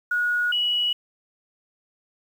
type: tone pair in turn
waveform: sine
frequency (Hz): 1452 / 2928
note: F#6 / F#7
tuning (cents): -33 / -19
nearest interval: octave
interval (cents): 1214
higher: second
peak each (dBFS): -20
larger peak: neither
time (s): 0.11-0.52 / 0.52-0.93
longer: neither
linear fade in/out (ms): 5
effects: 8-bit